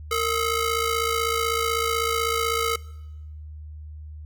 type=ring-modulated tone; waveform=sawtooth; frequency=864 Hz; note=A5; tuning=32 cents flat; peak=-15 dBFS; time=0.11-2.76 s; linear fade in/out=5 ms; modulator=404 Hz; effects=noise-tail reverb RT60 1.0 s tail -21 dB re dry + added 76 Hz sine -36 dBFS peak until 4.25 s